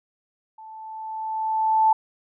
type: tone with level ramp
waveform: sine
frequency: 878 Hz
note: A5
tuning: 4 cents flat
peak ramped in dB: -40 to -13 dBFS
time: 0.58-1.93 s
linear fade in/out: 5 ms
effects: none